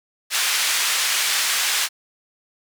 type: band-pass noise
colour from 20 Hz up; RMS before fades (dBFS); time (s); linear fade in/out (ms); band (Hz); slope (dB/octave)
pink; -21; 0.3-1.89; 50; 1800 to 11000; 12
effects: none